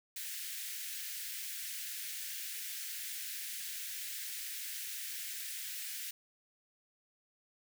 white high-pass noise, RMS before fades -42 dBFS, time 0.16-6.11 s, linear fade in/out 5 ms, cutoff 1600 Hz, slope 48 dB/octave, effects none

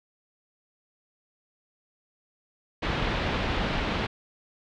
pink low-pass noise, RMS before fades -28 dBFS, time 2.82-4.07 s, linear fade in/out 10 ms, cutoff 3700 Hz, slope 24 dB/octave, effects none

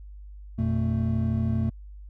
triangle tone cluster, 87.8 / 120.3 / 222.9 Hz, F2 / B2 / A3, +10 / -45 / +23 cents, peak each -25 dBFS, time 0.58-1.7 s, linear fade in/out 10 ms, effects added 50 Hz sine -40 dBFS peak until 2.09 s

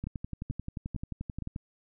two click trains, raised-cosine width 5 ms, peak -23 / -23 dBFS, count 4 / 18, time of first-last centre 0.04-1.422 / 0.07-1.561 s, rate 2.17 / 11.4 Hz, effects none

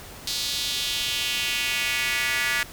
square tone with high-pass filter sweep, 130.81 Hz, C3, in tune, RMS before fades -26 dBFS, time 0.27-2.63 s, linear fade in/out 2 ms, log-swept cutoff 4200 to 1800 Hz, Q 2.6, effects pink hiss -42 dBFS RMS until 2.72 s

